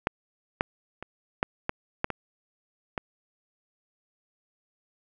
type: clicks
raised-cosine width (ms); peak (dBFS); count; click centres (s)
0.5; -8 / -8 / -22 / -8 / -11 / -9 / -15 / -14; 8; 0.071 / 0.609 / 1.026 / 1.429 / 1.694 / 2.044 / 2.103 / 2.978
effects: none